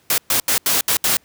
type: noise bursts at uneven times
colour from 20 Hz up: white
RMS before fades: -17 dBFS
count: 6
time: 0.1-0.18 / 0.3-0.4 / 0.48-0.58 / 0.66-0.81 / 0.88-0.97 / 1.04-1.17 s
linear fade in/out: 2 ms
effects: pink hiss -57 dBFS RMS until 1.24 s + high-pass 80 Hz 12 dB/octave